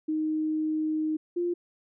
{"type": "tone pair in turn", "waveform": "sine", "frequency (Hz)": [311.1, 349.2], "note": ["D#4", "F4"], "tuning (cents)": [0, 0], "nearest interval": "major second", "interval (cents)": 200, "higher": "second", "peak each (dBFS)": -25, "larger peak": "neither", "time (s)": [[0.08, 1.17], [1.36, 1.54]], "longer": "first", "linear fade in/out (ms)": 10, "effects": []}